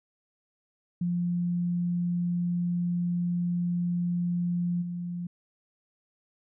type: tone with level steps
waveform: sine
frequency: 174.9 Hz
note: F3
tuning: 3 cents sharp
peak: -25 / -31 dBFS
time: 1.01-5.27 s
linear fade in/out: 5 ms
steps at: 4.81 s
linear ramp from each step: 20 ms
effects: none